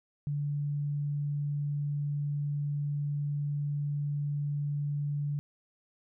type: tone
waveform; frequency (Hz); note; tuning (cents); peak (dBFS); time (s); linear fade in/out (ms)
sine; 145.1; D3; -21; -29; 0.27-5.39; 0
effects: none